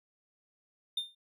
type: tone with exponential decay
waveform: triangle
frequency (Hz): 3619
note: A7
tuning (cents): +48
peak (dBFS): -26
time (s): 0.97-1.15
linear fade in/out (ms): 5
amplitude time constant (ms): 39
effects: none

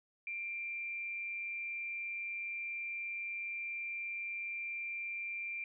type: tone with amplitude modulation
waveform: sine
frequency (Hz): 2368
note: D7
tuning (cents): +14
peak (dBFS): -36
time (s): 0.27-5.64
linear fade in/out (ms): 2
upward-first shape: sine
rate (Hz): 199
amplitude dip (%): 35
effects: none

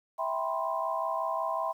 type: chord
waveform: sine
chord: C major seventh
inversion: first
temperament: just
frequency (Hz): 654.1 / 784.9 / 981.1 / 1046.5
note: E5 / G5 / B5 / C6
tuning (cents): -14 / +2 / -12 / 0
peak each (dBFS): -33 / -36 / -35 / -33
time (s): 0.18-1.73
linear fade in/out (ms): 20
effects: 10-bit

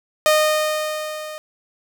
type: tone with level ramp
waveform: sawtooth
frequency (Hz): 615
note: D#5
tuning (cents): -20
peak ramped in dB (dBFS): -8 to -27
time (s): 0.26-1.38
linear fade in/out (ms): 0
effects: none

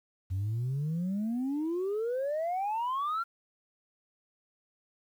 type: exponential sweep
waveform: sine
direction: up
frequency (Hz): 90.3 to 1396.9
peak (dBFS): -27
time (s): 0.3-3.24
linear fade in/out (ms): 20
effects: tanh soft clip ceiling -27 dBFS + 10-bit

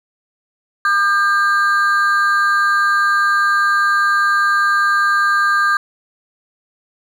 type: ring-modulated tone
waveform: triangle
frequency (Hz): 1400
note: F6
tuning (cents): +4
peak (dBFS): -7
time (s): 0.85-5.77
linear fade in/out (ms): 2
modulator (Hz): 195
effects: none

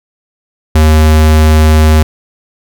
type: tone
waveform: square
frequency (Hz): 77.78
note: D#2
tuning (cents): 0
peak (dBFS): -4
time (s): 0.75-2.03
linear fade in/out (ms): 5
effects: none

